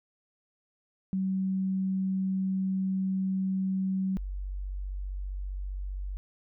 sine tone pair in turn, 190 / 47.59 Hz, F#3 / F#1, +46 / +49 cents, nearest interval 2 octaves, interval 2397 cents, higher first, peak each -26 / -32 dBFS, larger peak first, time 1.13-4.17 / 4.17-6.17 s, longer first, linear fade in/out 0 ms, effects none

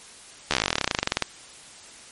slowing click train, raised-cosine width 0.2 ms, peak -3 dBFS, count 26, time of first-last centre 0.51-1.223 s, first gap 13 ms, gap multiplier 1.06, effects white hiss -46 dBFS RMS until 2.11 s + MP3 48 kbps

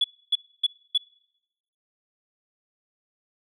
sine tone bursts, 3415 Hz, G#7, 48 cents sharp, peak -17 dBFS, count 4, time 0.01-0.978 s, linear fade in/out 5 ms, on 32 ms, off 280 ms, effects noise-tail reverb RT60 0.9 s tail -26 dB re dry + tanh soft clip ceiling -13 dBFS

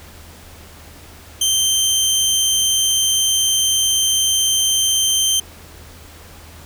20% pulse tone, 3129 Hz, G7, 4 cents flat, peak -9 dBFS, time 1.41-5.4 s, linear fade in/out 5 ms, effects added 80 Hz sine -42 dBFS peak until 6.65 s + pink hiss -42 dBFS RMS until 6.65 s

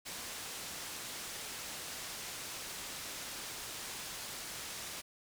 white low-pass noise, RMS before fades -44 dBFS, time 0.05-5.02 s, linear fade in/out 20 ms, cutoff 8800 Hz, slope 12 dB/octave, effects none

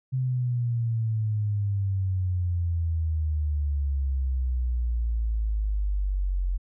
sine exponential sweep, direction down, 130.81 to 44.49 Hz, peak -23 dBFS, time 0.12-6.58 s, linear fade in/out 20 ms, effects none

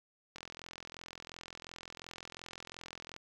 click train, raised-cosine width 0.2 ms, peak -28 dBFS, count 121, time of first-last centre 0.36-3.164 s, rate 42.8 Hz, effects 10-bit

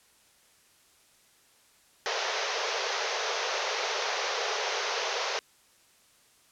pink band-pass noise, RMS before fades -31 dBFS, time 2.06-5.39 s, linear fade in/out 0 ms, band 400 to 6400 Hz, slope 96 dB/octave, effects white hiss -62 dBFS RMS until 6.51 s + low-pass 11000 Hz 12 dB/octave

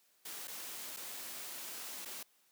white noise with dropouts, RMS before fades -45 dBFS, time 0.25-2.23 s, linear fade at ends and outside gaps 5 ms, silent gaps 0.474-0.479 / 0.965-0.969 / 2.05-2.056 s, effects white hiss -71 dBFS RMS until 2.51 s + high-pass 200 Hz 12 dB/octave

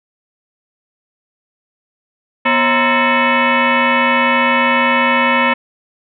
sine tone with frequency modulation, 637 Hz, D#5, 41 cents sharp, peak -10 dBFS, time 2.45-5.54 s, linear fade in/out 10 ms, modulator 393 Hz, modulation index 5.2, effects none

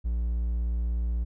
triangle tone, 58.27 Hz, A#1, in tune, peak -23 dBFS, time 0.04-1.25 s, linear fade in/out 20 ms, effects none

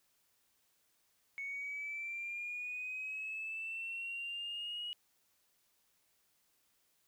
sine linear sweep, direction up, 2210 to 2911 Hz, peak -38 dBFS, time 1.38-4.93 s, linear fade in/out 0 ms, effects tanh soft clip ceiling -34 dBFS + white hiss -75 dBFS RMS until 7.07 s

